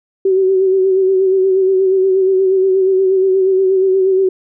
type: tone with vibrato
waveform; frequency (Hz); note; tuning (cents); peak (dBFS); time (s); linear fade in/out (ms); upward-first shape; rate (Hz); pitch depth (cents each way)
sine; 380; F#4; +46; -9; 0.25-4.29; 5; sine; 8.4; 37
effects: none